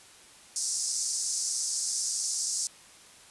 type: band-pass noise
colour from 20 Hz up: pink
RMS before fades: -31 dBFS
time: 0.56-2.67 s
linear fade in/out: 0 ms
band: 5100 to 9600 Hz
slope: 48 dB/octave
effects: white hiss -53 dBFS RMS until 3.3 s + resampled to 24000 Hz